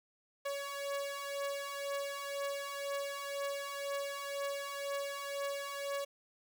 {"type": "beating tone pair", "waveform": "sawtooth", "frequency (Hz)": [560, 562], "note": ["C#5", "C#5"], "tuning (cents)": [18, 24], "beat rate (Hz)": 2, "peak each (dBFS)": [-38, -35], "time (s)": [0.45, 6.05], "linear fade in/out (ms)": 10, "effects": []}